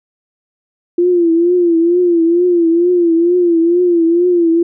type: tone with vibrato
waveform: sine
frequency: 343.9 Hz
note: F4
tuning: 27 cents flat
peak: -8 dBFS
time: 0.98-4.63 s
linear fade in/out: 5 ms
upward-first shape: triangle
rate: 2.2 Hz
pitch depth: 92 cents each way
effects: none

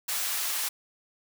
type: high-pass noise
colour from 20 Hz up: white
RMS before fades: -30 dBFS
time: 0.08-0.69 s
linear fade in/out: 10 ms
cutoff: 800 Hz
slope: 12 dB/octave
effects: none

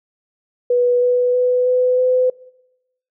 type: tone with pitch steps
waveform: sine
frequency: 489.7 / 494 / 498.3 / 502.6 / 507 Hz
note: B4 / B4 / B4 / B4 / B4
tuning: -15 / 0 / +15 / +30 / +45 cents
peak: -12 dBFS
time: 0.7-2.3 s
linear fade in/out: 5 ms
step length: 320 ms
effects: noise-tail reverb RT60 0.9 s tail -22 dB re dry

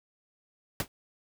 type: noise with exponential decay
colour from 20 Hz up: pink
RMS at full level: -26 dBFS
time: 0.8-0.88 s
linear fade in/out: 1 ms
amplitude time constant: 17 ms
effects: none

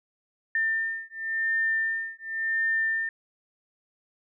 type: beating tone pair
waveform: sine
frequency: 1800 / 1800.92 Hz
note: A6 / A6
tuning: +39 / +40 cents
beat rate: 0.92 Hz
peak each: -28 dBFS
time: 0.55-3.09 s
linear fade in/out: 2 ms
effects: none

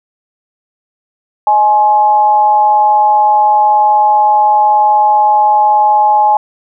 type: tone with amplitude modulation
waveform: sine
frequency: 842 Hz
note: G#5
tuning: 24 cents sharp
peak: -3 dBFS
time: 1.47-6.37 s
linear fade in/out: 2 ms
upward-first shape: sine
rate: 221 Hz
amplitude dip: 55%
effects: none

